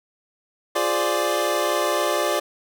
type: chord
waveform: 25% pulse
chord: D half-diminished seventh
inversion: first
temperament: equal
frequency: 349.2 / 415.3 / 523.3 / 587.3 Hz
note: F4 / Ab4 / C5 / D5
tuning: 0 / 0 / 0 / 0 cents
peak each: -23 / -24 / -25 / -19 dBFS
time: 0.75-2.4 s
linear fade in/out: 10 ms
effects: none